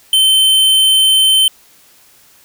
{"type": "tone", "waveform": "square", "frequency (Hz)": 3088, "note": "G7", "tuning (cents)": -27, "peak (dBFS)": -8, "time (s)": [0.13, 1.48], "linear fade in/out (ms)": 2, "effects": ["white hiss -47 dBFS RMS until 2.44 s"]}